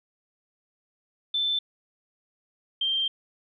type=tone pair in turn; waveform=sine; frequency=3533 / 3162 Hz; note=A7 / G7; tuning=+6 / +14 cents; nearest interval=major second; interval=192 cents; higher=first; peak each=-23 dBFS; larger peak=neither; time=1.34-1.59 / 2.81-3.08 s; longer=second; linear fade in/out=5 ms; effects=none